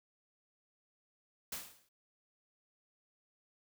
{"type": "noise with exponential decay", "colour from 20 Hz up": "white", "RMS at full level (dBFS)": -38, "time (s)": [1.52, 1.89], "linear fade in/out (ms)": 5, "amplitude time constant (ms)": 80, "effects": []}